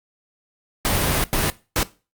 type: noise bursts at uneven times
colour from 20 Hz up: pink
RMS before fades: -20 dBFS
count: 3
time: 0.85-1.24 / 1.33-1.5 / 1.76-1.83 s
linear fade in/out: 0 ms
effects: noise-tail reverb RT60 0.3 s tail -18 dB re dry + Opus 48 kbps